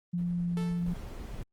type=tone with pitch glide; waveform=sine; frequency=174.61 to 173.5 Hz; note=F3 to F3; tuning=0 to -11 cents; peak=-28 dBFS; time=0.13-0.94 s; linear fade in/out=10 ms; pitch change=-11 cents; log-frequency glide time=0.32-0.47 s
type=noise with tremolo; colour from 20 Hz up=brown; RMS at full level=-48 dBFS; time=0.18-1.02 s; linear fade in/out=0 ms; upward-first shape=sine; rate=9.7 Hz; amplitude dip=40%
type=tone with exponential decay; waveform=sawtooth; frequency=440 Hz; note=A4; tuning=in tune; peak=-33 dBFS; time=0.57-1.17 s; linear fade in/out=1 ms; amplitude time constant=130 ms
type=noise; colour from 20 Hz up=brown; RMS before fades=-39 dBFS; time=0.86-1.43 s; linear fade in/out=2 ms
effects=Opus 24 kbps